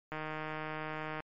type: click train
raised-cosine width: 0.5 ms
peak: -24 dBFS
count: 169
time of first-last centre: 0.12-1.204 s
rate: 155 Hz
effects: MP3 48 kbps